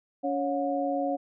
sine tone cluster, 282.3 / 553 / 720 Hz, C#4 / C#5 / F#5, +32 / -4 / -47 cents, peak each -30 dBFS, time 0.23-1.17 s, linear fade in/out 20 ms, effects none

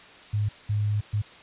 sine tone bursts at uneven times, 104.5 Hz, G#2, 11 cents sharp, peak -22 dBFS, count 3, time 0.33-0.49 / 0.69-1.01 / 1.13-1.22 s, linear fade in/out 10 ms, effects white hiss -48 dBFS RMS until 1.42 s + resampled to 8000 Hz

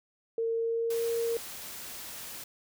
sine tone with pitch glide, 456.3 to 463.2 Hz, A#4 to A#4, -37 to -11 cents, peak -27 dBFS, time 0.38-1.37 s, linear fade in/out 2 ms, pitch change +26 cents, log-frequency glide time 0.51-1.06 s
white noise, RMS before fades -42 dBFS, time 0.9-2.44 s, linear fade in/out 5 ms
effects none

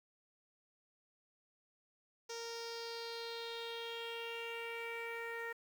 sawtooth tone with low-pass filter sweep, 463.2 Hz, A#4, 11 cents flat, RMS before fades -44 dBFS, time 2.29-5.53 s, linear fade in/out 10 ms, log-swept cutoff 5800 to 1900 Hz, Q 5.2, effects 10-bit

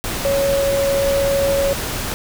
sine tone in noise, 554.4 Hz, C#5, in tune, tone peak -15 dBFS, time 0.25-1.73 s, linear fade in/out 0 ms, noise pink, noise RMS -24 dBFS, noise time 0.04-2.14 s, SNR +6 dB, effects none

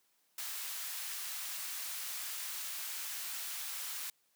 white high-pass noise, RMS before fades -41 dBFS, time 0.38-4.1 s, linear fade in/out 2 ms, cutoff 1100 Hz, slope 12 dB/octave, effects white hiss -74 dBFS RMS until 4.35 s + high-pass 150 Hz 12 dB/octave

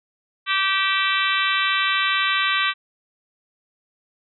harmonic tone with a mistuned harmonic, 387.8 Hz, G4, 19 cents flat, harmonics 3 / 4 / 5 / 6 / 7 / 8 / 9 / 10, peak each -24 / -25 / -26 / -27 / -27 / -28 / -29 / -29 dBFS, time 0.46-2.74 s, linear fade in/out 50 ms, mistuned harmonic 7, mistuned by -31 cents, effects none

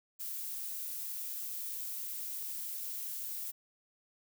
violet noise, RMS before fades -40 dBFS, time 0.19-3.52 s, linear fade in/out 20 ms, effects none

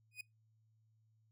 40% pulse tone with exponential growth, 2489 Hz, D#7, in tune, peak -40 dBFS, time 0.11-0.21 s, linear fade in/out 5 ms, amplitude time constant 20 ms, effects noise-tail reverb RT60 0.2 s tail -24 dB re dry + added 110 Hz sine -70 dBFS peak until 1.31 s

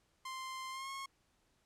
sawtooth tone with pitch glide, 1046.5 to 1086.5 Hz, C6 to C#6, 0 to -35 cents, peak -38 dBFS, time 0.25-1.06 s, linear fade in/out 5 ms, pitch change +65 cents, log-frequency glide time 0.7-0.9 s, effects pink hiss -75 dBFS RMS until 1.65 s + low-pass 10000 Hz 12 dB/octave

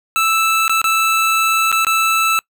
25% pulse tone with dropouts, 1318.5 Hz, E6, in tune, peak -9 dBFS, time 0.16-2.39 s, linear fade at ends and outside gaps 0 ms, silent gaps 0.68-0.695 / 0.816-0.842 / 1.717-1.726 / 1.848-1.868 s, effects noise-tail reverb RT60 0.1 s tail -26 dB re dry

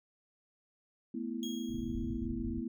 sine chord, A suspended second, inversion none, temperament just, 220 / 247.5 / 330 Hz, A3 / B3 / E4, 0 / +4 / +2 cents, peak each -40 / -38 / -41 dBFS, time 1.14-2.68 s, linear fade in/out 5 ms
30% pulse tone with exponential decay, 3285 Hz, G#7, 20 cents flat, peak -37 dBFS, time 1.43-2.26 s, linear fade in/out 1 ms, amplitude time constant 180 ms
pink low-pass noise, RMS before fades -41 dBFS, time 1.68-2.63 s, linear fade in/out 50 ms, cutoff 150 Hz, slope 48 dB/octave
effects none

